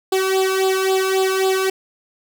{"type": "tone with flanger", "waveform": "sawtooth", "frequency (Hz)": 380.6, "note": "F#4", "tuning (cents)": 49, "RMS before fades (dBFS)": -18, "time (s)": [0.12, 1.7], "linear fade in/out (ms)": 5, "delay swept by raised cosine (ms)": [0.24, 0.79], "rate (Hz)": 3.7, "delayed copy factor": 0.85, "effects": []}